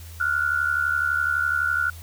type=tone pair together; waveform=sine; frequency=1396.9 / 1468.8 Hz; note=F6 / F#6; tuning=0 / -13 cents; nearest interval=minor second; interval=87 cents; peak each=-23 dBFS; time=0.2-1.9 s; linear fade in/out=5 ms; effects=added 83 Hz sine -38 dBFS peak until 2.02 s + white hiss -47 dBFS RMS until 2.02 s